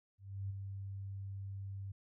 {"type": "tone with ADSR envelope", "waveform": "sine", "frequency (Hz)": 98, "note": "G2", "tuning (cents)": 0, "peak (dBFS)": -36, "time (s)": [0.18, 1.92], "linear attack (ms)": 320, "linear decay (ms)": 15, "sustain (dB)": -5, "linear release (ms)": 7, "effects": []}